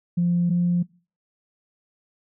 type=tone pair in turn; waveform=sine; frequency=174 / 175.11 Hz; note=F3 / F3; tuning=-6 / +5 cents; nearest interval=unison; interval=11 cents; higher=second; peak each=-17 dBFS; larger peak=neither; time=0.17-0.5 / 0.5-0.83 s; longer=neither; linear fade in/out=10 ms; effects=noise-tail reverb RT60 0.4 s tail -24 dB re dry + tanh soft clip ceiling -13 dBFS